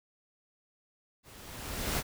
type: noise with level ramp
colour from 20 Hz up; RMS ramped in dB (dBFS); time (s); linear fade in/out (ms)
pink; -54 to -29; 1.23-2.03; 50
effects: none